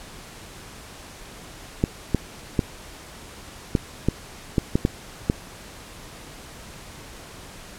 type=clicks; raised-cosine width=3 ms; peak=-5 dBFS; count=9; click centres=1.839 / 2.147 / 2.592 / 3.752 / 4.086 / 4.582 / 4.755 / 4.851 / 5.299 s; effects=pink hiss -42 dBFS RMS until 7.78 s + low-pass 11000 Hz 12 dB/octave